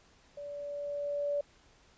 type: tone with level ramp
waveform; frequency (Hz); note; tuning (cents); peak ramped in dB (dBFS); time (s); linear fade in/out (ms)
sine; 577; D5; -31; -40 to -28; 0.37-1.41; 5
effects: pink hiss -63 dBFS RMS until 1.97 s + resampled to 16000 Hz